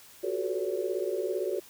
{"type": "tone cluster", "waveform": "sine", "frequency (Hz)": [361.5, 379.1, 434.5, 491.3, 568], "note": ["F#4", "F#4", "A4", "B4", "C#5"], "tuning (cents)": [-40, 42, -22, -9, 42], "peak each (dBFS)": [-35, -32, -35, -38, -35], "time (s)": [0.23, 1.6], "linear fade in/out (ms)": 10, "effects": ["white hiss -53 dBFS RMS until 1.69 s"]}